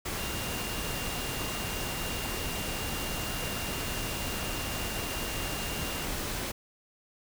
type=tone in noise; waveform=sine; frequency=2794 Hz; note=F7; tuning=in tune; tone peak=-41 dBFS; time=0.17-6.05 s; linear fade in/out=10 ms; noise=pink; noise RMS=-34 dBFS; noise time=0.05-6.52 s; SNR=-10 dB; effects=none